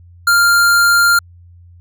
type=tone; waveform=square; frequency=1396.9 Hz; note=F6; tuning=in tune; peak=-9 dBFS; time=0.27-1.19 s; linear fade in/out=5 ms; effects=added 87 Hz sine -39 dBFS peak until 1.8 s